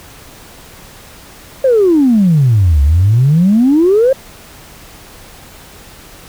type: exponential two-way sweep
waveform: sine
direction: down then up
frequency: 550 to 68.1 to 550 Hz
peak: -5 dBFS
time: 1.64-4.13 s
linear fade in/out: 5 ms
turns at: 2.82 s
effects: tanh soft clip ceiling -2 dBFS + pink hiss -37 dBFS RMS until 6.28 s